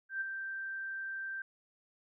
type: tone with ADSR envelope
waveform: sine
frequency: 1568 Hz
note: G6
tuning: in tune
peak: -31 dBFS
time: 0.09-1.42 s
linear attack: 120 ms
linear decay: 17 ms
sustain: -6 dB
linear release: 3 ms
effects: none

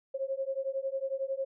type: beating tone pair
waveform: sine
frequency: 533 / 544 Hz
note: C5 / C#5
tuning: +32 / -33 cents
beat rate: 11 Hz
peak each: -34 / -34 dBFS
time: 0.14-1.45 s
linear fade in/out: 10 ms
effects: none

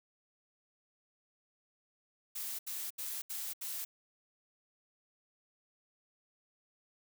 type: noise bursts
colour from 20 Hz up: blue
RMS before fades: -40 dBFS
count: 5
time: 2.35-3.85 s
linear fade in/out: 10 ms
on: 240 ms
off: 75 ms
effects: none

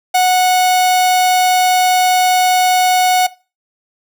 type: tone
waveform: 45% pulse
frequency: 735 Hz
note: F#5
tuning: 12 cents flat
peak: -9 dBFS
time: 0.14-3.27 s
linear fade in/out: 10 ms
effects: noise-tail reverb RT60 0.3 s tail -19 dB re dry

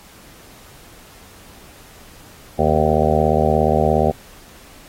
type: harmonic tone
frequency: 77.1 Hz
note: D#2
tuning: 15 cents flat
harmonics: 1 / 2 / 3 / 5 / 6 / 7 / 8 / 9 / 10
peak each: -22 / -22 / -22 / -22 / -22 / -22 / -22 / -22 / -22 dBFS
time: 2.58-4.12 s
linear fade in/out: 20 ms
effects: pink hiss -45 dBFS RMS until 4.88 s + AAC 48 kbps

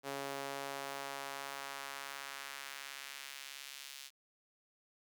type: tone with high-pass filter sweep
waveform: sawtooth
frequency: 138.59 Hz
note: C#3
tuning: in tune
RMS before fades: -45 dBFS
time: 0.03-4.11 s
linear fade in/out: 50 ms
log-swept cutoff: 430 to 3400 Hz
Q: 0.96
effects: none

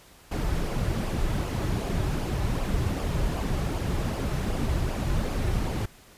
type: noise with flanger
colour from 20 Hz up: brown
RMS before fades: -27 dBFS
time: 0.31-5.86 s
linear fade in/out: 10 ms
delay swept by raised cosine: 0.5 to 4.4 ms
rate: 2.6 Hz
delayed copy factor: -0.5
effects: pink hiss -53 dBFS RMS until 6.17 s + resampled to 32000 Hz

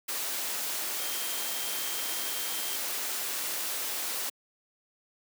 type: tone in noise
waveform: sine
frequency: 3176 Hz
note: G7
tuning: 22 cents sharp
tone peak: -42 dBFS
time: 0.99-2.76 s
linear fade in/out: 10 ms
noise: white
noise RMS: -33 dBFS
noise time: 0.08-4.3 s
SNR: -12 dB
effects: high-pass 300 Hz 12 dB/octave

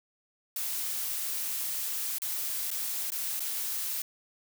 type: noise with dropouts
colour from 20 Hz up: blue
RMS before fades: -33 dBFS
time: 0.56-4.02 s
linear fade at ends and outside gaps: 2 ms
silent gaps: 2.184-2.219 / 2.705-2.713 / 3.104-3.119 / 3.396-3.403 s
effects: none

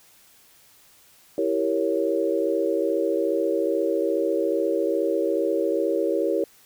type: chord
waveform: sine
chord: E diminished seventh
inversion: none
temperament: equal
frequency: 329.6 / 392 / 466.2 / 554.4 Hz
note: E4 / G4 / Bb4 / Db5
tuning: 0 / 0 / 0 / 0 cents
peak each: -26 dBFS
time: 1.38-6.44 s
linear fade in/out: 2 ms
effects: white hiss -55 dBFS RMS until 6.65 s

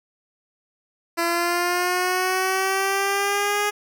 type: linear sweep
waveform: 10% pulse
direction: up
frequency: 337.1 to 415.3 Hz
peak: -12 dBFS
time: 1.17-3.71 s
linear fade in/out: 20 ms
effects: none

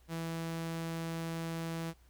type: tone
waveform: sawtooth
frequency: 164.81 Hz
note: E3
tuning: in tune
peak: -32 dBFS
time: 0.08-1.94 s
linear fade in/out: 50 ms
effects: added 60 Hz sine -60 dBFS peak until 2.09 s + pink hiss -69 dBFS RMS until 2.09 s

